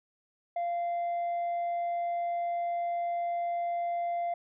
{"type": "tone", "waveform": "sine", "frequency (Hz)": 692, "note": "F5", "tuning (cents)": -16, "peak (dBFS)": -26, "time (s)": [0.56, 4.34], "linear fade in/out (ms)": 5, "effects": ["tanh soft clip ceiling -28 dBFS"]}